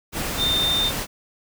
sine tone in noise, 3614 Hz, A7, 46 cents sharp, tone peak -19 dBFS, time 0.37-0.92 s, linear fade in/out 50 ms, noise pink, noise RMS -27 dBFS, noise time 0.12-1.07 s, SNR +5 dB, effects none

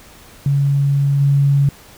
sine tone with level steps, 140.4 Hz, C#3, 22 cents sharp, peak -12 / -10 dBFS, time 0.46-1.69 s, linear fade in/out 2 ms, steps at 1.2 s, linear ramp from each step 10 ms, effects pink hiss -43 dBFS RMS until 1.97 s

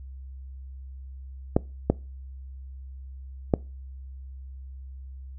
clicks, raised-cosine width 2 ms, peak -5 dBFS, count 3, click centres 1.565 / 1.9 / 3.538 s, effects noise-tail reverb RT60 0.3 s tail -23 dB re dry + added 66 Hz sine -38 dBFS peak until 5.38 s

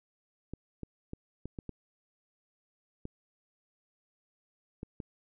clicks, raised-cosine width 3 ms, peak -26 dBFS, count 9, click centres 0.536 / 0.833 / 1.134 / 1.456 / 1.588 / 1.693 / 3.054 / 4.831 / 5.002 s, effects none

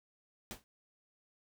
pink noise with exponential decay, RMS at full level -40 dBFS, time 0.51-0.64 s, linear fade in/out 0 ms, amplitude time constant 28 ms, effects none

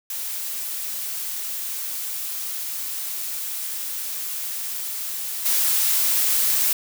blue noise with level steps, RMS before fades -29 / -20 dBFS, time 0.1-6.73 s, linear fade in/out 2 ms, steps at 5.45 s, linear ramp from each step 10 ms, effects none

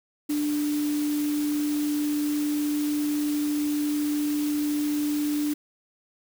sine tone in noise, 295.7 Hz, D4, 12 cents sharp, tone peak -23 dBFS, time 0.29-5.54 s, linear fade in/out 10 ms, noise white, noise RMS -38 dBFS, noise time 0.29-5.54 s, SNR +12 dB, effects none

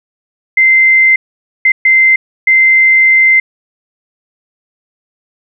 sine tone bursts at uneven times, 2078 Hz, C7, 12 cents flat, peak -4 dBFS, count 4, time 0.57-1.16 / 1.65-1.72 / 1.85-2.16 / 2.47-3.4 s, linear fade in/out 5 ms, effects none

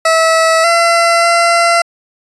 20% pulse tone with pitch steps, 650 / 678 / 682 Hz, E5 / E5 / F5, -24 / +49 / -41 cents, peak -3 dBFS, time 0.05-1.82 s, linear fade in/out 5 ms, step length 590 ms, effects resampled to 24000 Hz

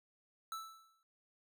square tone with exponential decay, 1318.5 Hz, E6, in tune, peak -39 dBFS, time 0.52-1.03 s, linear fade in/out 1 ms, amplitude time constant 110 ms, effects none

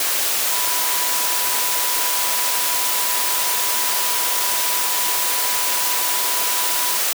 sine tone in noise, 986 Hz, B5, 3 cents flat, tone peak -28 dBFS, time 0.51-6.97 s, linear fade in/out 2 ms, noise white, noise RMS -20 dBFS, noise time 0-7.13 s, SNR -11 dB, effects high-pass 400 Hz 12 dB/octave

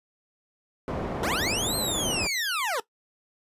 white low-pass noise, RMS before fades -31 dBFS, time 0.88-2.27 s, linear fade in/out 0 ms, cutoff 610 Hz, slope 12 dB/octave
20% pulse linear two-way sweep, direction up then down, 415.3 to 4226 to 415.3 Hz, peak -21 dBFS, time 1.23-2.8 s, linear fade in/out 2 ms, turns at 1.76 s
effects noise-tail reverb RT60 0.1 s tail -18 dB re dry + resampled to 32000 Hz

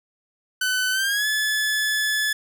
sawtooth tone with pitch glide, 1508 to 1722.3 Hz, F#6 to A6, +32 to -37 cents, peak -17 dBFS, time 0.61-2.33 s, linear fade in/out 5 ms, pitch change +231 cents, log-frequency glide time 0.91-1.27 s, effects none

